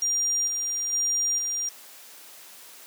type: tone with tremolo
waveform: sine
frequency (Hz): 5700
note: F8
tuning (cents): +34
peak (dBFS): -22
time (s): 0.02-1.69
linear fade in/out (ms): 2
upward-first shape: square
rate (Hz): 1.1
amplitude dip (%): 35
effects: white hiss -47 dBFS RMS until 2.86 s + high-pass 300 Hz 12 dB/octave